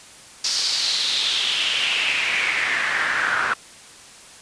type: noise with band-pass filter sweep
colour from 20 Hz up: pink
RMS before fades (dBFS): -22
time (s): 0.44-3.54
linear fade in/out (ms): 5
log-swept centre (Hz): 5100 to 1400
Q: 4.2
effects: white hiss -44 dBFS RMS until 4.41 s + resampled to 22050 Hz